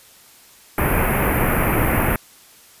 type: band-stop noise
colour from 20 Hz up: pink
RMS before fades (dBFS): -18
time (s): 0.78-2.16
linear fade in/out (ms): 2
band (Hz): 2500 to 11000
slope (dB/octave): 48
effects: white hiss -48 dBFS RMS until 2.8 s + resampled to 32000 Hz